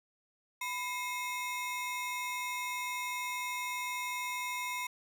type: ring-modulated tone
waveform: 35% pulse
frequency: 1569 Hz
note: G6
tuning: 1 cent sharp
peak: -30 dBFS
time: 0.61-4.87 s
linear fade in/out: 5 ms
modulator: 572 Hz
effects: none